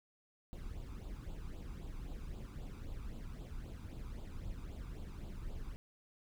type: noise with flanger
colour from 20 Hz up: brown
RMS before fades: -45 dBFS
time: 0.53-5.76 s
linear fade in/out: 0 ms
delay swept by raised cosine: 0.25 to 0.85 ms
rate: 3.8 Hz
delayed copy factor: +0.7
effects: none